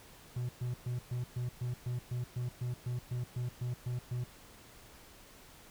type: tone bursts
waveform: triangle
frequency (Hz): 123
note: B2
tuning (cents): -7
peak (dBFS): -31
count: 16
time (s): 0.36-4.24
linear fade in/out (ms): 5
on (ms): 130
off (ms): 120
effects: pink hiss -56 dBFS RMS until 5.7 s